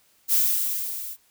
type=noise with level ramp; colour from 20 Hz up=violet; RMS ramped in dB=-18 to -36 dBFS; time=0.28-1.17 s; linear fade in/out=50 ms; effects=white hiss -62 dBFS RMS until 1.3 s